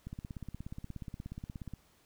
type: click train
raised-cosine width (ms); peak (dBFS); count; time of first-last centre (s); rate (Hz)
5; -29; 29; 0.07-1.737; 16.8
effects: pink hiss -67 dBFS RMS until 2.05 s